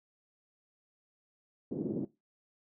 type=band-pass noise; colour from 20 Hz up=pink; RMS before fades=-35 dBFS; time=1.71-2.05 s; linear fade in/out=5 ms; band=190 to 350 Hz; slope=24 dB/octave; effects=noise-tail reverb RT60 0.2 s tail -17 dB re dry